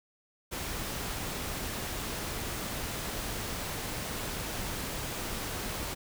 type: noise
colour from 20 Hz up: pink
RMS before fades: -36 dBFS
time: 0.51-5.95 s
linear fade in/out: 20 ms
effects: none